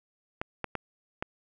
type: clicks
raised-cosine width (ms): 0.5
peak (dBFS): -16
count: 4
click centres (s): 0.415 / 0.643 / 0.753 / 1.225
effects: none